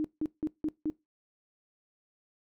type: tone bursts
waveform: sine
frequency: 308 Hz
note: D#4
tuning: 17 cents flat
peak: -27 dBFS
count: 5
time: 0-0.9 s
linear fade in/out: 0 ms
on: 44 ms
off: 170 ms
effects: noise-tail reverb RT60 0.2 s tail -21 dB re dry